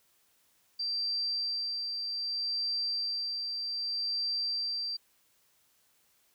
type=tone with tremolo; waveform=sine; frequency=4699 Hz; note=D8; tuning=in tune; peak=-29 dBFS; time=0.79-4.97 s; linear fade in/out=10 ms; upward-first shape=sine; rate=0.64 Hz; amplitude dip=35%; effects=white hiss -69 dBFS RMS until 6.34 s